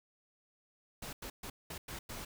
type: noise bursts at uneven times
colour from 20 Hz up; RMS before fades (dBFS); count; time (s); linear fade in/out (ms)
pink; -44; 6; 1.02-1.13 / 1.22-1.3 / 1.43-1.5 / 1.7-1.78 / 1.88-1.99 / 2.09-2.25; 5
effects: none